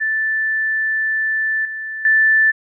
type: tone with level steps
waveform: sine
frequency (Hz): 1760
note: A6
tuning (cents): 0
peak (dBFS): -16 / -24 / -10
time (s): 0-2.52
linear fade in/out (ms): 20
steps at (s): 1.65 / 2.05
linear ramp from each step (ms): 2
effects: none